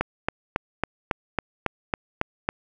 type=click train; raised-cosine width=0.5 ms; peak=-7 dBFS; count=10; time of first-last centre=0.01-2.489 s; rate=3.63 Hz; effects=none